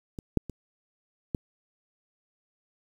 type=clicks; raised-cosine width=3 ms; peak=-24 / -9 / -24 / -15 dBFS; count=4; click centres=0.188 / 0.373 / 0.497 / 1.348 s; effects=8-bit